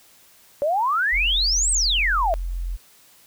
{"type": "exponential two-way sweep", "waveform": "sine", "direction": "up then down", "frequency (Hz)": [554.4, 8510, 621], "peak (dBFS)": -18, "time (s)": [0.62, 2.34], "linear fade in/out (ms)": 0, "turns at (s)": 1.71}
{"type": "tone", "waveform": "sine", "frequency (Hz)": 43.67, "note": "F1", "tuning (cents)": 1, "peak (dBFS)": -24, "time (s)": [1.12, 2.77], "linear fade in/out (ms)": 20}
{"effects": ["white hiss -53 dBFS RMS until 3.26 s"]}